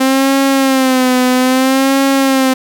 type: tone with vibrato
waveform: sawtooth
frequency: 262.3 Hz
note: C4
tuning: 4 cents sharp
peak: -5 dBFS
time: 0-2.54 s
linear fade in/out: 10 ms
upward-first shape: sine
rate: 0.61 Hz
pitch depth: 67 cents each way
effects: none